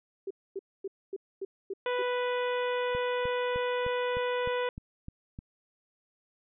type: tone bursts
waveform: sine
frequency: 389.3 Hz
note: G4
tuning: 12 cents flat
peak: -32 dBFS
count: 7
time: 0.27-2.022 s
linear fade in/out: 5 ms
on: 36 ms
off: 250 ms
type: harmonic tone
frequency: 493.9 Hz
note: B4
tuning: in tune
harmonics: 1 / 2 / 3 / 4 / 5 / 6 / 7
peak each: -29 / -35 / -39 / -41 / -43 / -45 / -46 dBFS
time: 1.86-4.69 s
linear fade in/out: 2 ms
type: click train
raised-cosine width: 5 ms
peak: -28 dBFS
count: 9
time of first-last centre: 2.95-5.389 s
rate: 3.28 Hz
effects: none